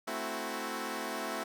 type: chord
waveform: 10% pulse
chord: F# half-diminished seventh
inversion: first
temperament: equal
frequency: 220 / 261.6 / 329.6 / 370 Hz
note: A3 / C4 / E4 / F#4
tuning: 0 / 0 / 0 / 0 cents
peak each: -32 / -32 / -33 / -33 dBFS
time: 0.07-1.44 s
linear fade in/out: 10 ms
effects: none